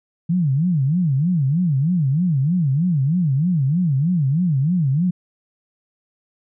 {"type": "tone with vibrato", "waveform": "sine", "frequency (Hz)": 155.56, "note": "D#3", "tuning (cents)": 0, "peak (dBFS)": -15, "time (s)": [0.29, 5.11], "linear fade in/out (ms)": 10, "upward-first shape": "sine", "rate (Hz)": 3.2, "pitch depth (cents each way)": 290, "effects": []}